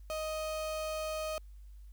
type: tone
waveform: 35% pulse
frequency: 625 Hz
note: D#5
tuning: 8 cents sharp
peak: -33 dBFS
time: 0.1-1.38 s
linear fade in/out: 0 ms
effects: added 50 Hz sine -48 dBFS peak until 1.92 s + white hiss -74 dBFS RMS until 1.92 s